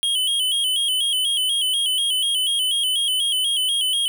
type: tone with vibrato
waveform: square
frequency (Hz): 3136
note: G7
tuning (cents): 0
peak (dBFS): -19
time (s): 0.03-4.08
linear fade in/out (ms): 0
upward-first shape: square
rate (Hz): 4.1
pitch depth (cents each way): 66
effects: none